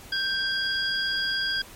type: tone cluster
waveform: sine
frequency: 1570 / 3297 / 4856 Hz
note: G6 / G#7 / D#8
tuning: +2 / -13 / -43 cents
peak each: -27 / -30 / -29 dBFS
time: 0.12-1.62 s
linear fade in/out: 5 ms
effects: pink hiss -46 dBFS RMS until 1.75 s + MP3 64 kbps